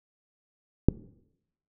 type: click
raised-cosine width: 3 ms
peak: -4 dBFS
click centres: 0.886 s
effects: noise-tail reverb RT60 0.8 s tail -20 dB re dry